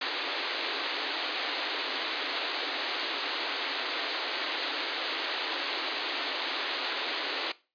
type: band-pass noise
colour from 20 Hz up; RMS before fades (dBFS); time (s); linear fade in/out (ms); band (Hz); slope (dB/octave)
white; -33; 0.01-7.52; 5; 270 to 4600; 96
effects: noise-tail reverb RT60 0.3 s tail -19 dB re dry + resampled to 11025 Hz